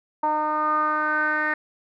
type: tone with low-pass filter sweep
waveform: 10% pulse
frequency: 305.2 Hz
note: D#4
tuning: 33 cents flat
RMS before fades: -23 dBFS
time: 0.23-1.54 s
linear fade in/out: 5 ms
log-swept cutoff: 950 to 1800 Hz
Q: 6.4
effects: none